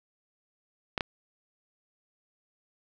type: clicks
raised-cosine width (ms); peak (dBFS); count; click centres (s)
0.3; -12; 2; 0.978 / 1.008
effects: none